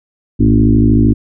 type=tone with frequency modulation; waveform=sine; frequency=174.61 Hz; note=F3; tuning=in tune; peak=-6 dBFS; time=0.39-1.14 s; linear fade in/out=20 ms; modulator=53.1 Hz; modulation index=2.7; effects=none